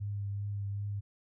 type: tone with vibrato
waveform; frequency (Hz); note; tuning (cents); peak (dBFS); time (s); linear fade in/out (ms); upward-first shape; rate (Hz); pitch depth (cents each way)
sine; 101.1; G#2; -46; -33; 0-1.01; 20; triangle; 2.6; 23
effects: none